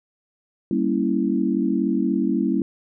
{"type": "chord", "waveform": "sine", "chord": "G diminished seventh", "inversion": "none", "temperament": "equal", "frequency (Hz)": [196, 233.1, 277.2, 329.6], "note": ["G3", "Bb3", "Db4", "Fb4"], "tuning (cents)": [0, 0, 0, 0], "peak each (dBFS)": -24, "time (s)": [0.71, 2.62], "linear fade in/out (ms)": 2, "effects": []}